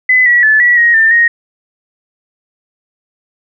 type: tone with pitch steps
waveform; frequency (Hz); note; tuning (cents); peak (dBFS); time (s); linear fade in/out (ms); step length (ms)
sine; 2014 / 1932 / 1737 / 1940 / 1882 / 1792 / 1870; B6 / B6 / A6 / B6 / A#6 / A6 / A#6; +33 / -39 / -23 / -31 / +16 / +31 / +5; -5; 0.09-1.28; 5; 170
effects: none